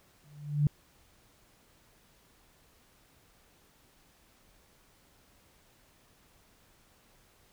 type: tone with exponential growth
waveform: sine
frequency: 146.83 Hz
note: D3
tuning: in tune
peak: -19 dBFS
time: 0.24-0.67 s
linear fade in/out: 2 ms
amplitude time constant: 92 ms
effects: pink hiss -64 dBFS RMS until 7.52 s